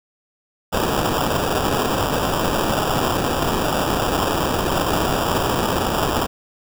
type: noise with sample-and-hold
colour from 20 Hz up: white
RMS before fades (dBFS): -20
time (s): 0.72-6.27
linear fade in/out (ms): 20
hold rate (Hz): 2100
effects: none